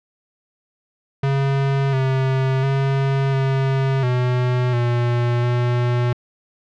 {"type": "tone with pitch steps", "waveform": "square", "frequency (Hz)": [137.3, 132.5, 136.4, 134.6, 124.8, 120.3, 121.7], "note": ["C#3", "C3", "C#3", "C3", "B2", "B2", "B2"], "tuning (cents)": [-16, 22, -28, 49, 19, -45, -25], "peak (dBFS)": -17, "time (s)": [1.23, 6.13], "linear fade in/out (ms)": 5, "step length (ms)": 700, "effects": ["low-pass 3000 Hz 12 dB/octave"]}